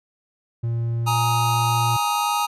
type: tone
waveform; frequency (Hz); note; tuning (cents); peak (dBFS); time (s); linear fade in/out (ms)
triangle; 116.54; A#2; 0; -19; 0.63-1.97; 10
type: chord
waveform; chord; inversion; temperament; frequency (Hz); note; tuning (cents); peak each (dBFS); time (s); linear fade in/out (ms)
square; Ab suspended second; none; equal with one note detuned; 830.6 / 932.3 / 1256.1; Ab5 / Bb5 / Eb6; 0 / 0 / +16; -25; 1.06-2.47; 20
effects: resampled to 32000 Hz